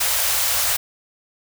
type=band-stop noise; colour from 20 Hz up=white; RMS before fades=-20 dBFS; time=0-0.77 s; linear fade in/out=10 ms; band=120 to 480 Hz; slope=96 dB/octave; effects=none